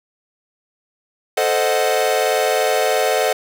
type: chord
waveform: 45% pulse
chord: A diminished seventh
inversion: none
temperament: equal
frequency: 440 / 523.3 / 622.3 / 740 Hz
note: A4 / C5 / Eb5 / Gb5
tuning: 0 / 0 / 0 / 0 cents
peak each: -21 dBFS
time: 1.37-3.33 s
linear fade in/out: 5 ms
effects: none